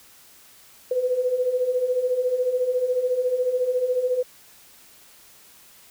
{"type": "beating tone pair", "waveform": "sine", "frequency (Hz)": [490.9, 504.9], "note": ["B4", "B4"], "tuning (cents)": [-10, 38], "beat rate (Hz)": 14, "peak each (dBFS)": [-27, -21], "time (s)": [0.91, 4.23], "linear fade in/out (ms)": 5, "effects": ["white hiss -51 dBFS RMS until 5.9 s"]}